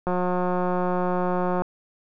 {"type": "click train", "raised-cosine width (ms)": 1, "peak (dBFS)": -12, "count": 280, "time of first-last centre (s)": [0.07, 1.62], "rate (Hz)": 180, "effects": []}